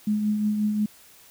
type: tone with tremolo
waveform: sine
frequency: 210.9 Hz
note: G#3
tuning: 27 cents sharp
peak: -19 dBFS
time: 0.07-0.86 s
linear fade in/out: 5 ms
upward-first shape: triangle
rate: 5.6 Hz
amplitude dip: 45%
effects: white hiss -52 dBFS RMS until 1.3 s